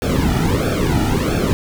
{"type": "noise with flanger", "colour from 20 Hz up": "brown", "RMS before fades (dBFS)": -17, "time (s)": [0.02, 1.53], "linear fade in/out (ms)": 0, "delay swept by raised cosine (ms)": [1, 1.9], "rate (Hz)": 1.5, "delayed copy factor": -0.9, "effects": []}